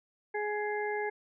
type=harmonic tone; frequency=418.4 Hz; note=G#4; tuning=13 cents sharp; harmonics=1 / 2 / 4 / 5; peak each=-33 / -36 / -39 / -40 dBFS; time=0.34-1.1 s; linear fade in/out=10 ms; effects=none